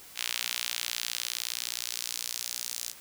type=tone with high-pass filter sweep; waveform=sawtooth; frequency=59.5 Hz; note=A#1; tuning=36 cents sharp; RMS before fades=-35 dBFS; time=0.15-2.94 s; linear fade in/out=50 ms; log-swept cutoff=2900 to 5800 Hz; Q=1.2; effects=white hiss -50 dBFS RMS until 3 s